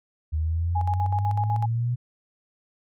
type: exponential sweep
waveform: sine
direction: up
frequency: 76.7 to 123.47 Hz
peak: -22 dBFS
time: 0.32-1.96 s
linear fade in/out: 20 ms
type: tone with tremolo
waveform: sine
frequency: 830.6 Hz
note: G#5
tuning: in tune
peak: -24 dBFS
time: 0.75-1.66 s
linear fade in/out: 10 ms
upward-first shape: square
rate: 8 Hz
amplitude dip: 75%
effects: none